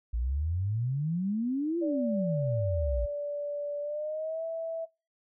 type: exponential two-way sweep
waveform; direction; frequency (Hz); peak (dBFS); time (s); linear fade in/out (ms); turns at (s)
sine; up then down; 55 to 349.2 to 55; -27; 0.13-3.06; 10; 1.79
type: tone with pitch glide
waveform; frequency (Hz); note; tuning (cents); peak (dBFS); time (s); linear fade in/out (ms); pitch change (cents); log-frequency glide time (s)
sine; 581 to 655.9; D5 to E5; -19 to -9; -31; 1.81-4.86; 20; +210; 3.81-4.44
effects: noise-tail reverb RT60 0.3 s tail -25 dB re dry